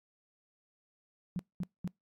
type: tone bursts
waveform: sine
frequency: 179.2 Hz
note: F3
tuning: 45 cents sharp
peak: -32 dBFS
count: 3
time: 1.36-1.876 s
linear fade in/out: 0 ms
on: 32 ms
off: 210 ms
effects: noise-tail reverb RT60 0.2 s tail -26 dB re dry + AAC 64 kbps